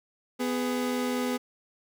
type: tone pair together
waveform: 30% pulse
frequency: 249.4 / 413.7 Hz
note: B3 / G#4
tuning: +17 / -7 cents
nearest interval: major sixth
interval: 876 cents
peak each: -25 / -31 dBFS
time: 0.39-1.38 s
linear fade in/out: 20 ms
effects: none